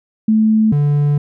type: tone pair in turn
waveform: sine / triangle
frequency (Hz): 218.2 / 145.63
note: A3 / D3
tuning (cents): -14 / -14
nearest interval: perfect fifth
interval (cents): 700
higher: first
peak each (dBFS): -9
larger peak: neither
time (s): 0.28-0.72 / 0.72-1.18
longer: second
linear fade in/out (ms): 5
effects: none